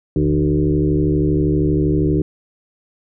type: tone with frequency modulation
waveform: sine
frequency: 230 Hz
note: A#3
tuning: 23 cents flat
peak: -13 dBFS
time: 0.16-2.22 s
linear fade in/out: 2 ms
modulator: 72.6 Hz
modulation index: 2.3
effects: none

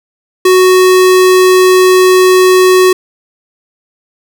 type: tone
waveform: square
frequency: 370 Hz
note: F#4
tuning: in tune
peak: -4 dBFS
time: 0.45-2.93 s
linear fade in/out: 5 ms
effects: none

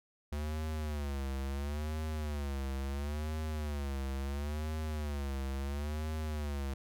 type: tone with vibrato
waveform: square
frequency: 72.6 Hz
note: D2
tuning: 19 cents flat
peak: -35 dBFS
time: 0.32-6.74 s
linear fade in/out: 5 ms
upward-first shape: sine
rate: 0.73 Hz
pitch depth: 130 cents each way
effects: none

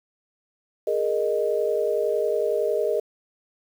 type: chord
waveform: sine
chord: Ab suspended second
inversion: none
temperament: equal with one note detuned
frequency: 415.3 / 466.2 / 617.6 Hz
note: Ab4 / Bb4 / Eb5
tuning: 0 / 0 / -13 cents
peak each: -25 dBFS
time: 0.87-3 s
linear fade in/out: 5 ms
effects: 8-bit

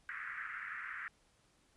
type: band-pass noise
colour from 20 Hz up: white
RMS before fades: -44 dBFS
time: 0.09-1.08 s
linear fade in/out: 0 ms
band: 1300 to 2000 Hz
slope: 48 dB/octave
effects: pink hiss -71 dBFS RMS until 1.76 s + resampled to 24000 Hz

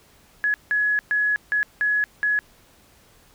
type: tone bursts at uneven times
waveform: sine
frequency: 1688 Hz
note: G#6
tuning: 28 cents sharp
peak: -18 dBFS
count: 6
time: 0.44-0.54 / 0.71-0.99 / 1.11-1.36 / 1.52-1.63 / 1.81-2.04 / 2.23-2.39 s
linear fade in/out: 0 ms
effects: pink hiss -55 dBFS RMS until 3.34 s

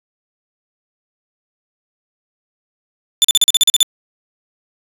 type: tone bursts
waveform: sawtooth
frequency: 3520 Hz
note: A7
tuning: in tune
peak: -4 dBFS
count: 10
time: 3.22-3.829 s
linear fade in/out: 0 ms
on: 24 ms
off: 41 ms
effects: resampled to 32000 Hz

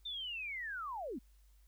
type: linear sweep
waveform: sine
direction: down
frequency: 3625 to 200.9 Hz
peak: -39 dBFS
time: 0.05-1.19 s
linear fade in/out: 10 ms
effects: added 50 Hz sine -61 dBFS peak until 1.67 s + white hiss -75 dBFS RMS until 1.67 s

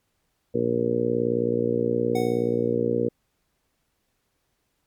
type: harmonic tone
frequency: 59 Hz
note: A#1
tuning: 22 cents sharp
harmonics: 2 / 3 / 4 / 5 / 6 / 7 / 8 / 9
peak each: -32 / -36 / -28 / -31 / -30 / -29 / -24 / -35 dBFS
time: 0.54-3.09 s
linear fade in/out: 10 ms
type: tone with exponential decay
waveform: square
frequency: 740 Hz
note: F#5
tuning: in tune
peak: -28 dBFS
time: 2.15-2.75 s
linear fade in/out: 5 ms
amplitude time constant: 130 ms
effects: pink hiss -73 dBFS RMS until 4.86 s + MP3 96 kbps

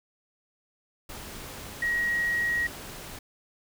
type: tone in noise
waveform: sine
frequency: 1897 Hz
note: A#6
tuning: 30 cents sharp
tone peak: -24 dBFS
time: 1.82-2.67 s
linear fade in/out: 5 ms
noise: pink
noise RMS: -41 dBFS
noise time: 1.09-3.19 s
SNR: +14 dB
effects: none

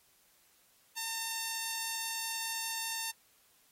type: tone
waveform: 5% pulse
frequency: 905 Hz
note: A5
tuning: 48 cents sharp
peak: -23 dBFS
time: 0.96-3.12 s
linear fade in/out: 20 ms
effects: white hiss -67 dBFS RMS until 3.71 s + AAC 48 kbps

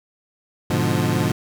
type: chord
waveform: 25% pulse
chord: G# diminished seventh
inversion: none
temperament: equal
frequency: 103.83 / 123.47 / 146.83 / 174.61 Hz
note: G#2 / B2 / D3 / F3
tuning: 0 / 0 / 0 / 0 cents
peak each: -20 dBFS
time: 0.7-1.32 s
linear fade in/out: 5 ms
effects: none

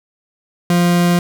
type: tone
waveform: 40% pulse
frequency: 174.61 Hz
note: F3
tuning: in tune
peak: -10 dBFS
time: 0.7-1.19 s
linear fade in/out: 2 ms
effects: none

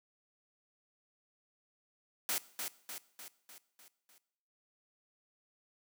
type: noise with echo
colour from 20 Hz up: white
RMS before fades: -34 dBFS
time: 2.29-2.38 s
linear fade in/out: 0 ms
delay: 300 ms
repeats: 6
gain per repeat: -5 dB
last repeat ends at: 4.18 s
effects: noise-tail reverb RT60 0.8 s tail -19 dB re dry + high-pass 200 Hz 12 dB/octave

